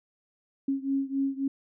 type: beating tone pair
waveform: sine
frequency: 271.7 / 275.4 Hz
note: C#4 / C#4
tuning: -35 / -11 cents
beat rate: 3.7 Hz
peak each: -28 / -30 dBFS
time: 0.68-1.48 s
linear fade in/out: 5 ms
effects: none